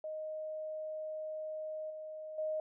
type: tone with level steps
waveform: sine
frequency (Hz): 622.3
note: D#5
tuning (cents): 0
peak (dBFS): -38 / -42 / -33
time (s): 0.04-2.6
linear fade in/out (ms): 2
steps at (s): 1.9 / 2.38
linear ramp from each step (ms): 5
effects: none